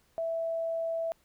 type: tone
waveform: sine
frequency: 659.3 Hz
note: E5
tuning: in tune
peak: -29 dBFS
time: 0.18-1.12 s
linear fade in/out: 0 ms
effects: pink hiss -68 dBFS RMS until 1.24 s